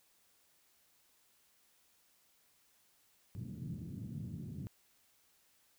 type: band-pass noise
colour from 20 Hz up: white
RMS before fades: -44 dBFS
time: 3.35-4.67 s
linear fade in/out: 0 ms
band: 100 to 200 Hz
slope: 24 dB/octave
effects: white hiss -71 dBFS RMS until 5.78 s